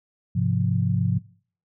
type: chord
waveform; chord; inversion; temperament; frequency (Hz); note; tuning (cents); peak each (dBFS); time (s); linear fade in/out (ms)
sine; F minor; first; equal; 103.83 / 130.81 / 174.61; Ab2 / C3 / F3; 0 / 0 / 0; -24; 0.35-1.19; 10
effects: noise-tail reverb RT60 0.5 s tail -22 dB re dry